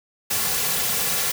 white noise with comb filter, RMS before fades -23 dBFS, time 0.3-1.32 s, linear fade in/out 10 ms, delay 3.2 ms, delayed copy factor -0.7, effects none

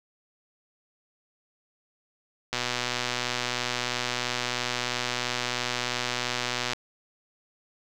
click train, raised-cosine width 0.2 ms, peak -10 dBFS, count 518, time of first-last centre 2.53-6.733 s, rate 123 Hz, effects none

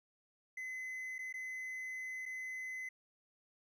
triangle tone with dropouts, 2035 Hz, C7, 49 cents flat, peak -39 dBFS, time 0.57-2.89 s, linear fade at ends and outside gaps 5 ms, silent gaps 1.183-1.189 / 1.327-1.339 / 2.256-2.26 s, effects none

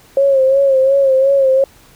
sine tone with vibrato, 540 Hz, C#5, 45 cents flat, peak -8 dBFS, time 0.17-1.64 s, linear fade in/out 2 ms, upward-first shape sine, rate 2.8 Hz, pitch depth 51 cents each way, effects pink hiss -46 dBFS RMS until 1.95 s

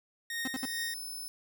sawtooth tone with tremolo, 1856 Hz, A#6, 8 cents flat, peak -29 dBFS, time 0.3-0.94 s, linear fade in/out 2 ms, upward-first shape triangle, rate 2.4 Hz, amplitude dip 70%
45% pulse tone bursts, 260 Hz, C4, 11 cents flat, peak -33 dBFS, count 3, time 0.45-0.654 s, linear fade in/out 2 ms, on 26 ms, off 63 ms
15% pulse tone, 5260 Hz, E8, 5 cents flat, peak -33 dBFS, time 0.57-1.28 s, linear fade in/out 0 ms
effects none

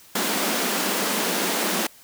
pink high-pass noise, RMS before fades -24 dBFS, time 0.15-1.87 s, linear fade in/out 5 ms, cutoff 180 Hz, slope 96 dB/octave, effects white hiss -50 dBFS RMS until 2.03 s

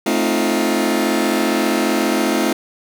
sawtooth chord, F dominant seventh, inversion first, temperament just, 218.3 / 261.9 / 314.3 / 349.2 Hz, A3 / C4 / Eb4 / F4, -13 / +2 / +18 / 0 cents, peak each -17 dBFS, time 0.06-2.53 s, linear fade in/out 5 ms, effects none

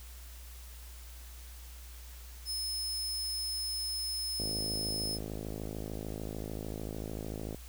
sawtooth tone, 5200 Hz, E8, 24 cents flat, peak -31 dBFS, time 2.45-5.19 s, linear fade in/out 50 ms
click train, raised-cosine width 2 ms, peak -26 dBFS, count 169, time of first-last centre 4.4-7.546 s, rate 53.4 Hz
effects added 60 Hz sine -46 dBFS peak until 7.68 s + white hiss -54 dBFS RMS until 7.68 s

